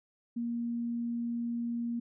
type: tone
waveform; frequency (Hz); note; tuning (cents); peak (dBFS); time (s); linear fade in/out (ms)
sine; 235.6; A#3; +19; -31; 0.36-2; 10
effects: none